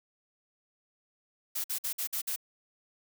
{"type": "noise bursts", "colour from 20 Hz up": "blue", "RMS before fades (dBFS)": -33, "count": 6, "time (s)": [1.55, 2.362], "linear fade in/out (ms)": 10, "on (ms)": 92, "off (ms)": 52, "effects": []}